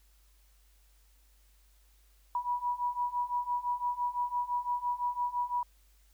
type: beating tone pair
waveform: sine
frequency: 971 / 976.9 Hz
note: B5 / B5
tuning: -30 / -19 cents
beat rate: 5.9 Hz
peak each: -34 / -32 dBFS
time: 2.35-5.63 s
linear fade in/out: 2 ms
effects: added 50 Hz sine -61 dBFS peak until 6.13 s + white hiss -69 dBFS RMS until 6.13 s